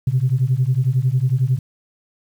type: beating tone pair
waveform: sine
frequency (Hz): 123.47 / 134.47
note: B2 / C3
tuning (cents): 0 / +48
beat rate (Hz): 11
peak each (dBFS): -17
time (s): 0.07-1.59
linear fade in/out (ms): 5
effects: tanh soft clip ceiling -8 dBFS + 8-bit